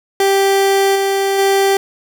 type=tone with level steps; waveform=30% pulse; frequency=392 Hz; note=G4; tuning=in tune; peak=-8 / -11 / -8 dBFS; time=0.2-1.77 s; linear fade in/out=2 ms; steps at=0.95 / 1.38 s; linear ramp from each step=10 ms; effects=none